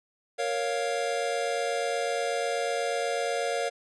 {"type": "chord", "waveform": "square", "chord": "Bb minor", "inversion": "none", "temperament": "equal with one note detuned", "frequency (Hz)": [466.2, 554.4, 700.9], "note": ["Bb4", "Db5", "F5"], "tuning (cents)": [0, 0, 6], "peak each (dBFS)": -32, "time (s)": [0.38, 3.7], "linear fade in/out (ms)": 20, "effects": ["resampled to 22050 Hz"]}